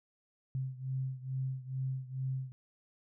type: beating tone pair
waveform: sine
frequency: 130.81 / 133.11 Hz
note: C3 / C3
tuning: 0 / +30 cents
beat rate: 2.3 Hz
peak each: -36 / -39 dBFS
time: 0.55-2.52 s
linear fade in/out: 0 ms
effects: none